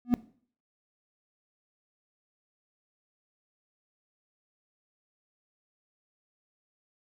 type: tone with exponential growth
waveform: triangle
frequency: 243.3 Hz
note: B3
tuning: 26 cents flat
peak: -13 dBFS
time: 0.05-0.14 s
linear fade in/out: 0 ms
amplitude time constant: 18 ms
effects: noise-tail reverb RT60 0.5 s tail -19 dB re dry